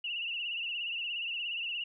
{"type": "tone with vibrato", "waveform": "sine", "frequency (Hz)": 2792, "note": "F7", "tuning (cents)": -1, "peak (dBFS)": -33, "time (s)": [0.04, 1.84], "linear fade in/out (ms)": 5, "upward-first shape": "sine", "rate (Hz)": 17, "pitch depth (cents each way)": 80, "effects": []}